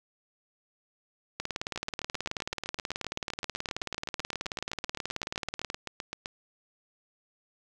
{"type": "two click trains", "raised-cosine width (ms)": 0.2, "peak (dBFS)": [-18, -15], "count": [36, 81], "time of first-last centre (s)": [[1.76, 6.259], [1.4, 5.701]], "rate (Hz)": [7.78, 18.6], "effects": []}